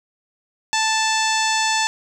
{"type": "harmonic tone", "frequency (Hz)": 880, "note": "A5", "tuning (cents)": 0, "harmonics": [1, 2, 3, 4, 5, 6, 7, 8, 9], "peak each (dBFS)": [-21, -24, -26, -27, -28, -29, -29, -30, -31], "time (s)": [0.73, 1.87], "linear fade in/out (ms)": 0, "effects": ["8-bit"]}